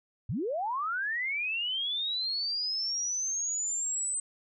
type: linear sweep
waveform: sine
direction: up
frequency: 82.6 to 8190 Hz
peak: -29 dBFS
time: 0.29-4.2 s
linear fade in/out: 5 ms
effects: none